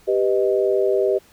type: chord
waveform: sine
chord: G augmented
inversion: none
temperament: equal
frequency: 392 / 493.9 / 622.3 Hz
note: G4 / B4 / D#5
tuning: 0 / 0 / 0 cents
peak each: -18 / -22 / -22 dBFS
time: 0.07-1.19 s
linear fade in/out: 20 ms
effects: pink hiss -53 dBFS RMS until 1.32 s